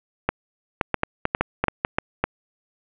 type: clicks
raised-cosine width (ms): 0.5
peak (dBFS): -4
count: 12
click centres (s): 0.29 / 0.812 / 0.943 / 1.034 / 1.254 / 1.349 / 1.41 / 1.64 / 1.683 / 1.849 / 1.985 / 2.24
effects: resampled to 8000 Hz + 7-bit